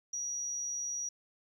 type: tone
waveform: sine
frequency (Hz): 5780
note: F#8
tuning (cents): -41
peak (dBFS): -34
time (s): 0.13-1.09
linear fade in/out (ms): 5
effects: 11-bit